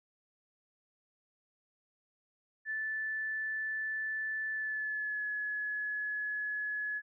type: tone with pitch glide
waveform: sine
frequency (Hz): 1752 to 1698.2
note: A6 to G#6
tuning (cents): -8 to +38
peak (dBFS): -33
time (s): 2.65-7.02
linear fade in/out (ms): 50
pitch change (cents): -54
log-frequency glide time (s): 4.51-5.24
effects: none